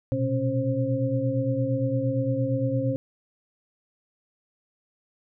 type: tone cluster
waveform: sine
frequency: 119.3 / 128 / 272.5 / 529 Hz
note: A#2 / C3 / C#4 / C5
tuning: +41 / -38 / -29 / +19 cents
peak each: -28 dBFS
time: 0.12-2.96 s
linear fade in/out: 0 ms
effects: none